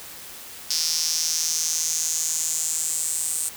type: tone with high-pass filter sweep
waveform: square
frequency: 80 Hz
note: D#2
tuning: 49 cents sharp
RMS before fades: -25 dBFS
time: 0.7-3.49 s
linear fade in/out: 5 ms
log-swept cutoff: 5200 to 8400 Hz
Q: 4.9
effects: white hiss -40 dBFS RMS until 3.56 s